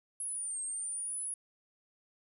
sine linear two-way sweep, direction down then up, 10730 to 8372 to 10400 Hz, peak -35 dBFS, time 0.2-1.34 s, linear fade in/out 2 ms, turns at 0.6 s, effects none

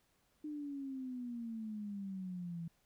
sine exponential sweep, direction down, 304.9 to 164.8 Hz, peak -40 dBFS, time 0.44-2.68 s, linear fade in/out 5 ms, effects pink hiss -75 dBFS RMS until 2.85 s

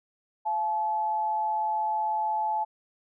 sine tone pair together, 688.1 / 862 Hz, F5 / A5, -26 / -36 cents, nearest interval major third, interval 390 cents, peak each -35 / -25 dBFS, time 0.45-2.65 s, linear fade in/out 20 ms, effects none

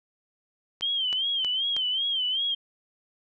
click train, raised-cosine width 0.2 ms, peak -18 dBFS, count 4, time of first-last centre 0.81-1.765 s, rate 3.14 Hz
sine tone with vibrato, 3136 Hz, G7, in tune, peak -24 dBFS, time 0.82-2.55 s, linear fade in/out 10 ms, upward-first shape sine, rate 2.6 Hz, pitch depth 99 cents each way
effects none

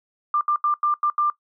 sine tone bursts at uneven times, 1190 Hz, D6, 22 cents sharp, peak -17 dBFS, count 6, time 0.34-0.41 / 0.48-0.56 / 0.64-0.74 / 0.83-0.94 / 1.03-1.1 / 1.18-1.3 s, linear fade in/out 2 ms, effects noise-tail reverb RT60 0.1 s tail -19 dB re dry

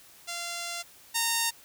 5% pulse tone pair in turn, 690 / 921 Hz, F5 / A#5, -21 / -21 cents, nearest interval perfect fourth, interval 500 cents, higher second, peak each -22 / -13 dBFS, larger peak second, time 0.27-0.83 / 1.14-1.51 s, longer first, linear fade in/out 20 ms, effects white hiss -54 dBFS RMS until 1.64 s

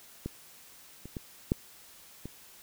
clicks, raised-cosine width 3 ms, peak -21 / -30 / -23 / -12 / -26 dBFS, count 5, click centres 0.26 / 1.056 / 1.168 / 1.519 / 2.256 s, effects white hiss -54 dBFS RMS until 2.62 s

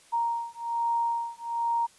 sine beating tone pair, 932.3 / 933.5 Hz, A#5 / A#5, 0 / +2 cents, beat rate 1.2 Hz, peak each -29 dBFS, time 0.12-1.87 s, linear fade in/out 20 ms, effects white hiss -57 dBFS RMS until 1.98 s + resampled to 24000 Hz

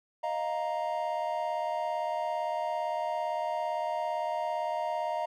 triangle chord, Eb suspended second, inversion none, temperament just, 622.3 / 700 / 933.4 Hz, Eb5 / F5 / Bb5, 0 / +4 / +2 cents, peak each -32 dBFS, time 0.23-5.26 s, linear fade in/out 10 ms, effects none

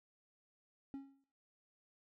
triangle tone with exponential decay, 273.9 Hz, C#4, 21 cents flat, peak -38 dBFS, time 0.94-1.24 s, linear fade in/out 0 ms, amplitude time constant 64 ms, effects noise-tail reverb RT60 0.5 s tail -21 dB re dry

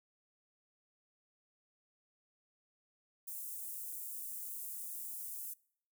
white high-pass noise, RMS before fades -44 dBFS, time 3.27-5.54 s, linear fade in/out 10 ms, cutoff 8600 Hz, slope 24 dB/octave, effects noise-tail reverb RT60 0.6 s tail -24 dB re dry

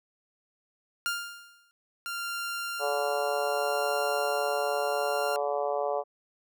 sawtooth tone with exponential decay, 1401 Hz, F6, 5 cents sharp, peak -22 dBFS, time 1.06-1.71 s, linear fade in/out 0 ms, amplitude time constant 140 ms
sawtooth tone with tremolo, 1390 Hz, F6, 9 cents flat, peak -28 dBFS, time 2.06-5.36 s, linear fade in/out 0 ms, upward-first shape sine, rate 0.64 Hz, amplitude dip 30%
harmonic tone, 143.6 Hz, D3, 39 cents flat, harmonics 3 / 4 / 5 / 6 / 7 / 8, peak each -33 / -30 / -32 / -38 / -39 / -40 dBFS, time 2.79-6.04 s, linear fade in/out 50 ms
effects none

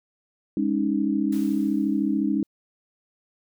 sine chord, Ab suspended fourth, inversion none, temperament equal with one note detuned, 205.6 / 277.2 / 311.1 Hz, Ab3 / Db4 / Eb4, -17 / 0 / 0 cents, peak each -25 dBFS, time 0.57-2.43 s, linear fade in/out 2 ms
white noise with exponential decay, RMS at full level -43 dBFS, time 1.32-2.47 s, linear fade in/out 5 ms, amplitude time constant 250 ms
effects none

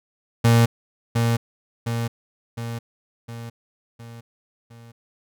35% pulse tone with echo, 116.54 Hz, A#2, in tune, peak -11 dBFS, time 0.44-0.66 s, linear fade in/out 10 ms, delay 710 ms, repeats 6, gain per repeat -5 dB, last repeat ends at 4.92 s, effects none

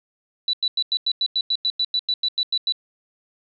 sine tone bursts, 3957 Hz, B7, 3 cents sharp, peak -18 dBFS, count 16, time 0.48-2.723 s, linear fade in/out 2 ms, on 53 ms, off 93 ms, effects none

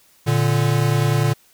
square tone pair together, 116.04 / 146.2 Hz, A#2 / D3, -7 / -7 cents, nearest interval major third, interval 400 cents, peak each -19 / -19 dBFS, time 0.26-1.34 s, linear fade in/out 20 ms, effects white hiss -55 dBFS RMS until 1.53 s

